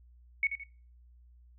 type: tone with echo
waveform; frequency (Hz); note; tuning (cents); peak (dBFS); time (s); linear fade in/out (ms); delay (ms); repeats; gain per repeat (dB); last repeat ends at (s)
sine; 2217; C#7; 0; -24; 0.43-0.47; 2; 83; 2; -8; 0.636
effects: noise-tail reverb RT60 0.4 s tail -22 dB re dry + added 60 Hz sine -55 dBFS peak until 1.58 s